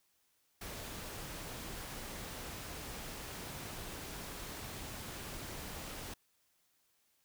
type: noise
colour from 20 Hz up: pink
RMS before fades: -45 dBFS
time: 0.61-6.14 s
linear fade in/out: 5 ms
effects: white hiss -75 dBFS RMS until 7.24 s